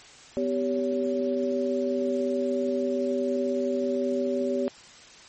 sine tone cluster, 250.5 / 391.6 / 564 Hz, B3 / G4 / C#5, +25 / -2 / +30 cents, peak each -28 dBFS, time 0.37-4.68 s, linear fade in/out 0 ms, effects white hiss -49 dBFS RMS until 5.28 s + MP3 32 kbps

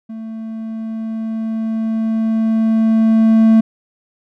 triangle tone with level ramp, 222.6 Hz, A3, 20 cents sharp, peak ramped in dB -24 to -4 dBFS, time 0.09-3.61 s, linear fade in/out 10 ms, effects none

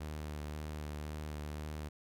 sawtooth tone with vibrato, 75.5 Hz, D2, 48 cents sharp, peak -36 dBFS, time 0-1.89 s, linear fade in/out 10 ms, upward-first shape sine, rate 1.9 Hz, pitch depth 21 cents each way, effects none

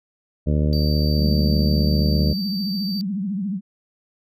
harmonic tone, 75 Hz, D2, 37 cents sharp, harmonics 1 / 2 / 3 / 4 / 5 / 6 / 7 / 8, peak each -19 / -21 / -25 / -30 / -34 / -33 / -35 / -34 dBFS, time 0.46-2.34 s, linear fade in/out 20 ms
triangle tone, 4630 Hz, D8, 25 cents flat, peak -27 dBFS, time 0.73-3.01 s, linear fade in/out 0 ms
sine tone with vibrato, 196 Hz, G3, in tune, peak -22 dBFS, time 1.16-3.61 s, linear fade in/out 50 ms, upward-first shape triangle, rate 14 Hz, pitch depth 180 cents each way
effects none

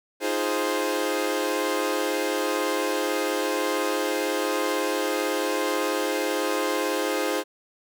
sawtooth chord, F minor seventh, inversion third, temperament equal, 311.1 / 349.2 / 415.3 / 523.3 Hz, Eb4 / F4 / Ab4 / C5, 0 / 0 / 0 / 0 cents, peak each -26 / -27 / -25 / -24 dBFS, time 0.2-7.44 s, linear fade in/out 50 ms, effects none

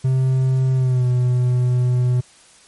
triangle tone with pitch glide, 130.8 to 124.46 Hz, C3 to B2, 0 to +14 cents, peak -12 dBFS, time 0.04-2.21 s, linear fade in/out 10 ms, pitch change -86 cents, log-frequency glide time 0.75-1.06 s, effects white hiss -49 dBFS RMS until 2.67 s + MP3 48 kbps

